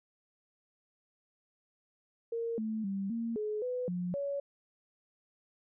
sine tone with pitch steps, 462.2 / 219 / 195.8 / 230.5 / 424.9 / 499.2 / 178.1 / 563 Hz, A#4 / A3 / G3 / A#3 / G#4 / B4 / F3 / C#5, -15 / -8 / -2 / -19 / +40 / +19 / +34 / +27 cents, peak -32 dBFS, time 2.32-4.4 s, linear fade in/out 5 ms, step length 260 ms, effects none

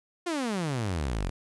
sawtooth exponential sweep, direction down, 362.9 to 41.2 Hz, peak -24 dBFS, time 0.26-1.3 s, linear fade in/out 10 ms, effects resampled to 24000 Hz + 10-bit

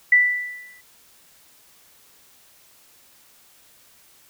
sine tone with exponential decay, 1975.5 Hz, B6, in tune, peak -9 dBFS, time 0.12-0.81 s, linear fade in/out 5 ms, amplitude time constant 150 ms, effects white hiss -54 dBFS RMS until 4.29 s

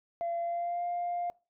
sine tone with pitch glide, 683 to 701.4 Hz, F5 to F5, -39 to +7 cents, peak -29 dBFS, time 0.21-1.3 s, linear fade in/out 0 ms, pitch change +46 cents, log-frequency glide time 0.4-0.84 s, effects noise-tail reverb RT60 0.3 s tail -24 dB re dry + tanh soft clip ceiling -27 dBFS

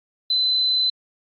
sine tone, 4034 Hz, B7, 36 cents sharp, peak -17 dBFS, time 0.3-0.9 s, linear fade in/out 5 ms, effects AAC 64 kbps

